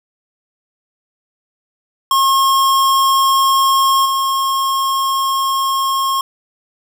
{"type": "tone with level steps", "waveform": "square", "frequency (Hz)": 1079, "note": "C#6", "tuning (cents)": -47, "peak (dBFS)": [-11, -15], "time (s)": [2.11, 6.21], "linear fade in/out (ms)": 2, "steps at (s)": 4.05, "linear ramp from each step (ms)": 10, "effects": ["8-bit"]}